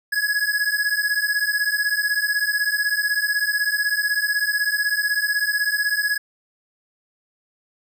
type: beating tone pair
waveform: square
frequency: 1671 / 1687 Hz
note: G#6 / G#6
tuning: +10 / +27 cents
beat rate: 16 Hz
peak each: -23 dBFS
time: 0.12-6.18 s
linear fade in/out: 10 ms
effects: none